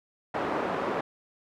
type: band-pass noise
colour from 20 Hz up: pink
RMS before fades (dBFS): -30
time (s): 0.34-1.01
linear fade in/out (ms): 5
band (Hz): 310 to 1200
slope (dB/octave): 12
effects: none